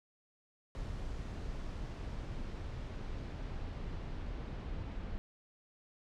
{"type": "noise with low-pass filter sweep", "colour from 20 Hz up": "brown", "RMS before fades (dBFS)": -41, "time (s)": [0.75, 5.18], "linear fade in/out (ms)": 0, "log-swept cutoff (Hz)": [6900, 3600], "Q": 0.84, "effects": []}